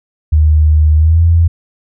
sine tone with pitch glide, 76.9 to 83.86 Hz, D#2 to E2, -20 to +30 cents, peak -5 dBFS, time 0.32-1.48 s, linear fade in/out 10 ms, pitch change +150 cents, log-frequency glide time 0.96-1.22 s, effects none

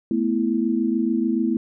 sine chord, A suspended second, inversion none, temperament equal, 220 / 246.9 / 329.6 Hz, A3 / B3 / E4, 0 / 0 / 0 cents, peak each -23 dBFS, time 0.11-1.57 s, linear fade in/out 2 ms, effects none

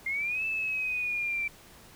sine linear two-way sweep, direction up then down, 2100 to 2640 to 2334 Hz, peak -28 dBFS, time 0.06-1.48 s, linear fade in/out 5 ms, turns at 0.45 s, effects pink hiss -53 dBFS RMS until 1.95 s

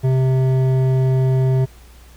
triangle tone with hard clipping, 130.81 Hz, C3, in tune, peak -15 dBFS, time 0.03-1.66 s, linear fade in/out 20 ms, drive 14 dB, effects added 60 Hz sine -42 dBFS peak until 2.16 s + pink hiss -49 dBFS RMS until 2.16 s

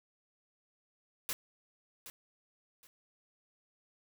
white noise with echo, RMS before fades -36 dBFS, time 1.29-1.33 s, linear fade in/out 0 ms, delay 770 ms, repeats 2, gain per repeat -12 dB, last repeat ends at 2.87 s, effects none

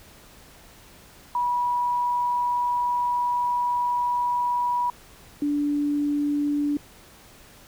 sine tone pair in turn, 973 / 291 Hz, B5 / D4, -26 / -16 cents, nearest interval octave + major sixth, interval 2090 cents, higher first, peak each -21 dBFS, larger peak neither, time 1.35-4.9 / 5.42-6.77 s, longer first, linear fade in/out 2 ms, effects pink hiss -50 dBFS RMS until 7.67 s

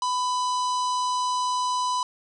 harmonic tone with a mistuned harmonic, 998 Hz, B5, 18 cents sharp, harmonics 1 / 3 / 4 / 5 / 6 / 7 / 8 / 9, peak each -23 / -39 / -36 / -39 / -38 / -47 / -46 / -45 dBFS, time 0.02-2.03 s, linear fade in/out 2 ms, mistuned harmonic 7, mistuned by -21 cents, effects none

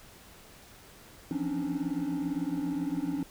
triangle tone cluster, 168.5 / 175.8 / 266.5 / 284.4 / 304.1 Hz, E3 / F3 / C4 / C#4 / D#4, +38 / +12 / +32 / +45 / -40 cents, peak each -38 / -38 / -33 / -30 / -34 dBFS, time 1.31-3.23 s, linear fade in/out 2 ms, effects tanh soft clip ceiling -20 dBFS + pink hiss -53 dBFS RMS until 3.3 s

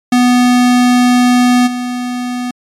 square tone with level steps, 246.9 Hz, B3, in tune, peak -7 / -17 dBFS, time 0.12-2.51 s, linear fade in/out 5 ms, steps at 1.66 s, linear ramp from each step 20 ms, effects low-pass 10000 Hz 12 dB/octave + MP3 96 kbps

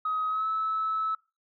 sine tone with pitch glide, 1264 to 1302.5 Hz, D#6 to E6, +27 to -21 cents, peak -25 dBFS, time 0.05-1.15 s, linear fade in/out 5 ms, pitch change +52 cents, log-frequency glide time 0.28-0.47 s, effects noise-tail reverb RT60 0.3 s tail -24 dB re dry + tanh soft clip ceiling -21 dBFS

